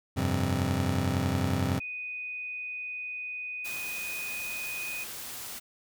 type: chord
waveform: 25% pulse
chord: F suspended second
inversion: none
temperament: just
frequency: 87.31 / 98.22 / 130.96 Hz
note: F2 / G2 / C3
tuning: 0 / +4 / +2 cents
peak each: -27 dBFS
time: 0.16-1.8 s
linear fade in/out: 20 ms
type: tone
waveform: sine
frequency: 2489 Hz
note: D#7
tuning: in tune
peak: -34 dBFS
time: 1.8-5.04 s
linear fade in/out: 5 ms
type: noise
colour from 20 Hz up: white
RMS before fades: -40 dBFS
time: 3.64-5.6 s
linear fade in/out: 20 ms
effects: none